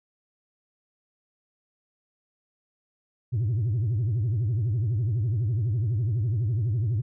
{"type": "tone with vibrato", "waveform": "sine", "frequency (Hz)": 111.6, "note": "A2", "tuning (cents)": 25, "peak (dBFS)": -20, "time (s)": [3.32, 7.02], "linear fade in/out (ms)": 20, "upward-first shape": "triangle", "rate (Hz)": 12, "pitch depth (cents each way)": 290, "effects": ["tanh soft clip ceiling -21 dBFS"]}